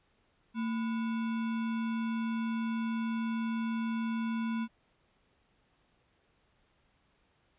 sine tone with sample-and-hold, 226.6 Hz, A#3, 49 cents flat, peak -30 dBFS, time 0.54-4.68 s, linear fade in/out 50 ms, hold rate 1225 Hz, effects pink hiss -71 dBFS RMS until 7.58 s + resampled to 8000 Hz

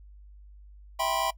square chord, C major seventh, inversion first, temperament just, 654.1 / 784.9 / 981.1 / 1046.5 Hz, E5 / G5 / B5 / C6, -14 / +2 / -12 / 0 cents, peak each -32 dBFS, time 0.99-1.31 s, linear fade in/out 10 ms, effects noise-tail reverb RT60 0.1 s tail -21 dB re dry + added 50 Hz sine -47 dBFS peak until 1.37 s

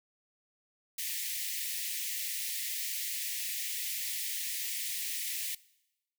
white high-pass noise, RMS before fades -36 dBFS, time 0.98-5.55 s, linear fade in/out 5 ms, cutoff 1800 Hz, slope 96 dB/octave, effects noise-tail reverb RT60 0.9 s tail -21 dB re dry

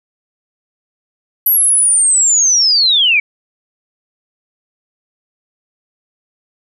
sine linear sweep, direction down, 11840 to 2235 Hz, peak -8 dBFS, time 1.46-3.2 s, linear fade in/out 5 ms, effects none

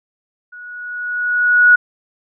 sine tone with level ramp, 1461 Hz, F#6, 22 cents flat, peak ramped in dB -33 to -4 dBFS, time 0.52-1.76 s, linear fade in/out 10 ms, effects none

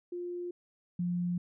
sine tone pair in turn, 352.4 / 176.2 Hz, F4 / F3, +16 / +16 cents, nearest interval octave, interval 1200 cents, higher first, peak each -35 / -29 dBFS, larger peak second, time 0.12-0.51 / 0.99-1.38 s, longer neither, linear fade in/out 5 ms, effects none

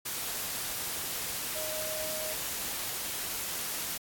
sine tone in noise, 622.3 Hz, D#5, in tune, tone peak -37 dBFS, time 1.55-2.34 s, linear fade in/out 10 ms, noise white, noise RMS -35 dBFS, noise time 0.05-3.98 s, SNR -5 dB, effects AAC 64 kbps

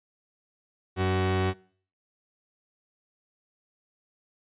sawtooth tone pair together, 93.8 / 187.6 Hz, F#2 / F#3, +24 / +24 cents, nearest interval octave, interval 1200 cents, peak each -21 dBFS, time 0.96-1.54 s, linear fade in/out 50 ms, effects noise-tail reverb RT60 0.5 s tail -23 dB re dry + resampled to 8000 Hz

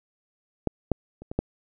clicks, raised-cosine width 2 ms, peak -10 / -8 / -28 / -20 / -10 dBFS, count 5, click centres 0.673 / 0.917 / 1.22 / 1.315 / 1.39 s, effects none

